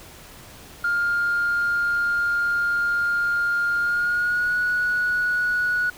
sine tone with pitch glide, 1408 to 1463.6 Hz, F6 to F#6, +14 to -19 cents, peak -18 dBFS, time 0.84-5.9 s, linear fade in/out 5 ms, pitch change +67 cents, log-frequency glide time 3.79-4.59 s, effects tanh soft clip ceiling -16 dBFS + pink hiss -44 dBFS RMS until 5.97 s

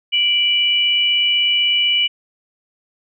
sine tone pair together, 2340 / 2952 Hz, D7 / F#7, -7 / -5 cents, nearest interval major third, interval 402 cents, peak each -20 / -14 dBFS, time 0.12-2.08 s, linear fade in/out 20 ms, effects none

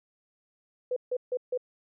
sine tone bursts, 500 Hz, B4, 21 cents sharp, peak -26 dBFS, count 4, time 0.91-1.576 s, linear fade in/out 5 ms, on 54 ms, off 150 ms, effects none

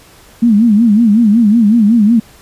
sine tone with vibrato, 220 Hz, A3, in tune, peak -5 dBFS, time 0.42-2.2 s, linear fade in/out 10 ms, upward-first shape sine, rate 5.4 Hz, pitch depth 150 cents each way, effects pink hiss -42 dBFS RMS until 2.41 s + resampled to 32000 Hz

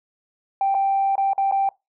sine tone with dropouts, 784 Hz, G5, in tune, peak -16 dBFS, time 0.61-1.69 s, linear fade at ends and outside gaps 2 ms, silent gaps 0.744-0.748 / 1.155-1.179 / 1.333-1.379 / 1.513-1.522 s, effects noise-tail reverb RT60 0.2 s tail -22 dB re dry + tanh soft clip ceiling -13 dBFS

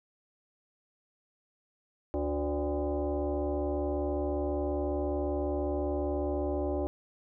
sine tone with frequency modulation, 146.83 Hz, D3, in tune, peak -28 dBFS, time 2.14-6.87 s, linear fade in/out 0 ms, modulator 219 Hz, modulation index 2.5, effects none

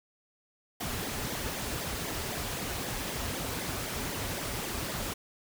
pink noise with flanger, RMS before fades -35 dBFS, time 0.8-5.14 s, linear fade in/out 10 ms, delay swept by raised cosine 0.71 to 6.51 ms, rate 3.9 Hz, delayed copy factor -0.8, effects none

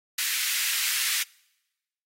pink high-pass noise, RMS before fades -27 dBFS, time 0.18-1.23 s, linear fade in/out 5 ms, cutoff 1800 Hz, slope 24 dB/octave, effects noise-tail reverb RT60 1.0 s tail -26 dB re dry + AAC 48 kbps

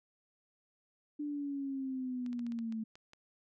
sine linear sweep, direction down, 296.7 to 219.1 Hz, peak -35 dBFS, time 1.19-2.84 s, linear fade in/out 10 ms
clicks, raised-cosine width 0.2 ms, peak -37 dBFS, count 9, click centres 2.263 / 2.33 / 2.393 / 2.466 / 2.521 / 2.589 / 2.724 / 2.955 / 3.134 s
effects none

